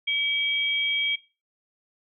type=tone pair together; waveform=sine; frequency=2292 / 3238 Hz; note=D7 / G#7; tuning=-43 / -45 cents; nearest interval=tritone; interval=598 cents; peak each=-25 dBFS; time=0.07-1.16 s; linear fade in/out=10 ms; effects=noise-tail reverb RT60 0.3 s tail -18 dB re dry